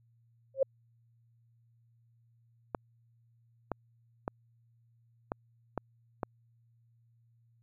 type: tone with exponential growth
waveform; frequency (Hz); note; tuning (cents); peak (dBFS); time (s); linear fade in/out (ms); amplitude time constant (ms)
sine; 537; C5; +45; -19; 0.54-0.63; 5; 19
type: clicks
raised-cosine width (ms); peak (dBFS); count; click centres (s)
1; -18; 6; 2.748 / 3.717 / 4.279 / 5.319 / 5.777 / 6.232
effects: added 116 Hz sine -64 dBFS peak until 7.62 s